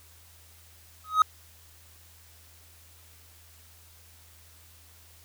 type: tone with exponential growth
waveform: triangle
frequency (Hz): 1263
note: D#6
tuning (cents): +26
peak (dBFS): -11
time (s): 1.04-1.22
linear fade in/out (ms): 2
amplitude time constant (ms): 39
effects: added 82 Hz sine -56 dBFS peak until 5.24 s + white hiss -56 dBFS RMS until 5.24 s